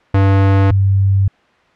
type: tone pair in turn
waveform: square / sine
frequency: 97.6 / 97.6 Hz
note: G2 / G2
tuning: -7 / -7 cents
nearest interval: unison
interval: 0 cents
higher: neither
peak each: -9 dBFS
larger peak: neither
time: 0.14-0.71 / 0.71-1.28 s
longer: neither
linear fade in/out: 5 ms
effects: white hiss -51 dBFS RMS until 1.75 s + low-pass 2000 Hz 12 dB/octave